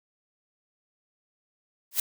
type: noise with exponential growth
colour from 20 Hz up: blue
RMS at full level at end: -18 dBFS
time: 1.91-2 s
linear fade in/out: 5 ms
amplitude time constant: 18 ms
effects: none